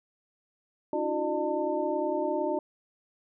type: tone cluster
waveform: sine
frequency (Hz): 293.3 / 324.3 / 362 / 603 / 896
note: D4 / E4 / F#4 / D5 / A5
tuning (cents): -2 / -28 / -38 / +46 / +31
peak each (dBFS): -35 / -34 / -32 / -30 / -34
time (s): 0.93-2.59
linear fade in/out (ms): 2
effects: none